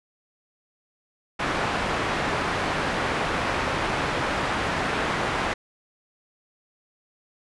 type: low-pass noise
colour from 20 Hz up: white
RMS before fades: -26 dBFS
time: 1.39-5.54 s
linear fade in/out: 10 ms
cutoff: 1600 Hz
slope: 12 dB/octave
effects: resampled to 24000 Hz